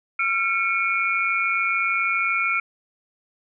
sine tone cluster, 1366 / 2214 / 2401 Hz, F6 / C#7 / D7, -39 / -3 / +38 cents, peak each -24 dBFS, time 0.19-2.6 s, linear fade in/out 5 ms, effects none

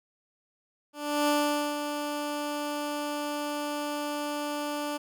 15% pulse tone with ADSR envelope, 293.7 Hz, D4, in tune, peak -16 dBFS, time 0.93-4.98 s, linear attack 350 ms, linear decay 470 ms, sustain -8 dB, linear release 16 ms, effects none

